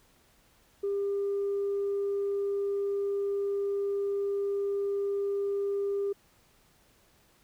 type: tone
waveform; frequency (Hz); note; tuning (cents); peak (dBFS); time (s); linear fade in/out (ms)
sine; 400; G4; +35; -26; 0.83-6.13; 10
effects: tanh soft clip ceiling -24 dBFS + pink hiss -64 dBFS RMS until 7.43 s